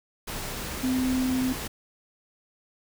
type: tone in noise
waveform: sine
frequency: 256.9 Hz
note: C4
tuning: 32 cents flat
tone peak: -23 dBFS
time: 0.83-1.53 s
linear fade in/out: 10 ms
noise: pink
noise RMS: -34 dBFS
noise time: 0.27-1.68 s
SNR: +8 dB
effects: none